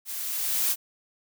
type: noise with level ramp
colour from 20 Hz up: blue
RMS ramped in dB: -35 to -23 dBFS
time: 0.05-0.76 s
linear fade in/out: 50 ms
effects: none